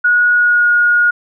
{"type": "tone with pitch glide", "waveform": "sine", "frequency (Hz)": [1454, 1438.1], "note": ["F#6", "F#6"], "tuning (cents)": [-31, -50], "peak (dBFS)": -8, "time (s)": [0.04, 1.11], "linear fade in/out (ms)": 10, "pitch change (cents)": -19, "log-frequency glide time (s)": [0.34, 0.7], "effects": []}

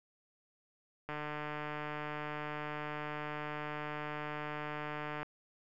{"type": "click train", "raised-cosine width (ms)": 0.5, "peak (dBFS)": -25, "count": 622, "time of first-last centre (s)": [1.09, 5.23], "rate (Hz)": 150, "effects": []}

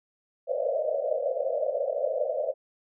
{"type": "band-pass noise", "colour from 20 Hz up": "pink", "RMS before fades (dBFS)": -28, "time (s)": [0.47, 2.54], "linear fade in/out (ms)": 50, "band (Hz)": [500, 650], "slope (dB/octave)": 96, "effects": []}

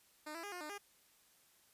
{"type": "tone with pitch steps", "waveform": "10% pulse", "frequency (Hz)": [304.1, 333.3, 407.6, 357, 302.8, 405.8], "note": ["D#4", "E4", "G#4", "F4", "D#4", "G#4"], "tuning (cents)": [-40, 19, -32, 38, -47, -40], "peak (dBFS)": -36, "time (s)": [0.26, 0.782], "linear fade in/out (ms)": 10, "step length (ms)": 87, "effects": ["white hiss -69 dBFS RMS until 1.73 s", "resampled to 32000 Hz"]}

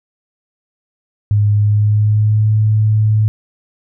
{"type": "tone with pitch glide", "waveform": "sine", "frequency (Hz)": [103.83, 107.68], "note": ["G#2", "A2"], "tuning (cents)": [0, -37], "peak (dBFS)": -9, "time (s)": [1.31, 3.28], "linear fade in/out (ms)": 0, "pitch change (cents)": 63, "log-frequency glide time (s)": [1.54, 2.49], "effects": []}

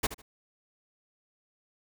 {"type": "noise with echo", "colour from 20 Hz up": "pink", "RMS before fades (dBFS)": -26, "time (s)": [0.03, 0.07], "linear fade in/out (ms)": 10, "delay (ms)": 75, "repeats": 2, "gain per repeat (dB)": -13, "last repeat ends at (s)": 0.22, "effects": []}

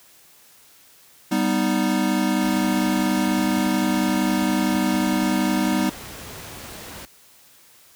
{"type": "chord", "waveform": "square", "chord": "G augmented", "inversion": "none", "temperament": "equal", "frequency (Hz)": [196, 246.9, 311.1], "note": ["G3", "B3", "D#4"], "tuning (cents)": [0, 0, 0], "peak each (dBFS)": -24, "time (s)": [1.31, 5.9], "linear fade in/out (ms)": 10}
{"type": "noise", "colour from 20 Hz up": "pink", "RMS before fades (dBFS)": -37, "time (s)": [2.41, 7.05], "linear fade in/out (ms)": 0}
{"effects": ["white hiss -52 dBFS RMS until 7.95 s", "high-pass 60 Hz 12 dB/octave"]}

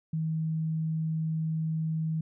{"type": "tone", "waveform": "sine", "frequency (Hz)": 159.4, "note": "D#3", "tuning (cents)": 42, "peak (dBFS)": -27, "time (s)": [0.13, 2.21], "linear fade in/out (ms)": 5, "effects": []}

